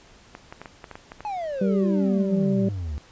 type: clicks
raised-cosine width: 0.5 ms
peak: -22 dBFS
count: 9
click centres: 0.351 / 0.525 / 0.616 / 0.658 / 0.842 / 0.913 / 0.955 / 1.119 / 1.206 s
type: exponential sweep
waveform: triangle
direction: down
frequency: 865 to 69.3 Hz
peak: -25 dBFS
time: 1.25-2.98 s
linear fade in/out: 0 ms
type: harmonic tone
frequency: 194.5 Hz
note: G3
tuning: 13 cents flat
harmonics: 1 / 2 / 3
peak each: -20 / -28 / -31 dBFS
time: 1.61-2.69 s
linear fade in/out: 5 ms
effects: pink hiss -52 dBFS RMS until 3.11 s + resampled to 16000 Hz